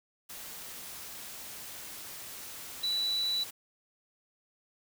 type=tone in noise; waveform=sine; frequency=3951 Hz; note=B7; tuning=in tune; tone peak=-28 dBFS; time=2.83-3.44 s; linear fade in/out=10 ms; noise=white; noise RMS=-44 dBFS; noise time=0.29-3.51 s; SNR=+13 dB; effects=none